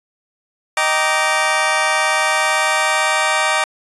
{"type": "chord", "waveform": "20% pulse", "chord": "Eb major seventh", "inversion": "none", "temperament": "just", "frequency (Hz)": [622.3, 777.8, 933.4, 1166.7], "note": ["Eb5", "G5", "Bb5", "D6"], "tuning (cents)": [0, -14, 2, -12], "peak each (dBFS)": -16, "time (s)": [0.77, 3.64], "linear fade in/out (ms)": 2, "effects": ["resampled to 24000 Hz"]}